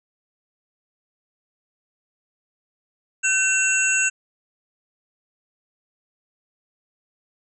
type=tone cluster; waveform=sine; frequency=1527 / 2705 / 6730 / 7710 Hz; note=G6 / E7 / G#8 / B8; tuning=-46 / +44 / +22 / -43 cents; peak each=-22 / -21 / -25 / -25 dBFS; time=3.23-4.1 s; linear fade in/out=20 ms; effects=none